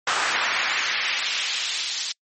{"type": "noise with high-pass filter sweep", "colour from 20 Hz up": "brown", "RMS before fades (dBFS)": -25, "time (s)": [0.07, 2.12], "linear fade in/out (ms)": 5, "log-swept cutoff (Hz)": [1200, 4300], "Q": 1.3, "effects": ["noise-tail reverb RT60 0.1 s tail -26 dB re dry", "MP3 32 kbps"]}